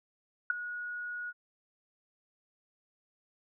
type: tone with ADSR envelope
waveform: sine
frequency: 1453 Hz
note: F#6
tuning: 32 cents flat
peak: -21 dBFS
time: 0.5-1.33 s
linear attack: 3 ms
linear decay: 10 ms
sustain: -15 dB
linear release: 41 ms
effects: none